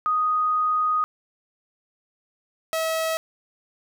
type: tone pair in turn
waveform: sine / sawtooth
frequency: 1244.5 / 644.9 Hz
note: D#6 / E5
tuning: 0 / -38 cents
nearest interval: major seventh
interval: 1138 cents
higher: first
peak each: -19 dBFS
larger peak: neither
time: 0.06-1.04 / 2.73-3.17 s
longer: first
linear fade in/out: 0 ms
effects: none